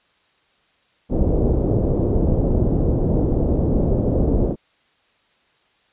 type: low-pass noise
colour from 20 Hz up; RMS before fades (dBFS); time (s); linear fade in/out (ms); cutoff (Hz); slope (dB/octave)
pink; -18; 1.09-4.56; 50; 530; 24
effects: white hiss -61 dBFS RMS until 5.92 s + resampled to 8000 Hz